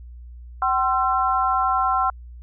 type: tone cluster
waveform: sine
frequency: 763 / 1049 / 1345 Hz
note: G5 / C6 / E6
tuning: -47 / +4 / +34 cents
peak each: -22 dBFS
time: 0.62-2.1 s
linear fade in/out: 2 ms
effects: added 60 Hz sine -37 dBFS peak until 2.42 s